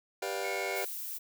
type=chord; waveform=sawtooth; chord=G dominant seventh; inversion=none; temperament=just; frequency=392 / 490 / 588 / 705.6 Hz; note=G4 / B4 / D5 / F5; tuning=0 / -14 / +2 / +18 cents; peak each=-33 / -35 / -35 / -35 dBFS; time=0.22-0.85 s; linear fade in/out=5 ms
type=tone; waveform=sine; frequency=2183 Hz; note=C#7; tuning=27 cents flat; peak=-37 dBFS; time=0.43-0.83 s; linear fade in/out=20 ms
type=noise; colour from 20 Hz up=violet; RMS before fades=-39 dBFS; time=0.75-1.19 s; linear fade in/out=20 ms
effects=none